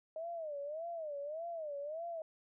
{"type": "tone with vibrato", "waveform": "sine", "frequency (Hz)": 622.3, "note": "D#5", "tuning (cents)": 0, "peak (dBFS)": -39, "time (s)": [0.16, 2.22], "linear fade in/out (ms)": 2, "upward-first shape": "sine", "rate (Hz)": 1.7, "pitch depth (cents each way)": 170, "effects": []}